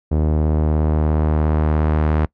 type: tone with low-pass filter sweep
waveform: sawtooth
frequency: 77 Hz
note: D#2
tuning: 17 cents flat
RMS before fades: -17 dBFS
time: 0.11-2.26 s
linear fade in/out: 10 ms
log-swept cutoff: 530 to 1600 Hz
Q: 0.81
effects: noise-tail reverb RT60 0.1 s tail -23 dB re dry